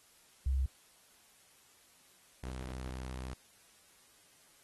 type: tone pair in turn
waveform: sine / sawtooth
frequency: 66.4 / 63.82 Hz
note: C2 / C2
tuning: +26 / -43 cents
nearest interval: minor second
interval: 69 cents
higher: first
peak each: -28 / -36 dBFS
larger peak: first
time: 0.46-0.66 / 2.43-3.34 s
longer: second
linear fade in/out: 5 ms
effects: white hiss -64 dBFS RMS until 4.63 s + AAC 32 kbps